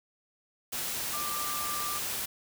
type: tone in noise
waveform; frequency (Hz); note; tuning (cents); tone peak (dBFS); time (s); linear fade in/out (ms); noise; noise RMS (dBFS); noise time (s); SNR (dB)
sine; 1185; D6; +15; -35; 1.13-1.99; 10; white; -34; 0.72-2.26; -4
effects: none